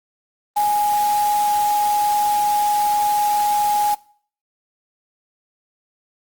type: tone in noise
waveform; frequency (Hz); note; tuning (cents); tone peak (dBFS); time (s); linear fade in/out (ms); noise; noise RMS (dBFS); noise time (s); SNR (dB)
sine; 830.6; G#5; 0; -15; 0.56-3.95; 10; white; -30; 0.56-3.95; +12
effects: noise-tail reverb RT60 0.5 s tail -22 dB re dry + Opus 24 kbps